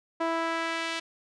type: tone with band-pass filter sweep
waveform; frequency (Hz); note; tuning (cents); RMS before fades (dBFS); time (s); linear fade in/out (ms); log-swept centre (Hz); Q
sawtooth; 329.6; E4; 0; -30; 0.2-1; 10; 870 to 3100; 1
effects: resampled to 24000 Hz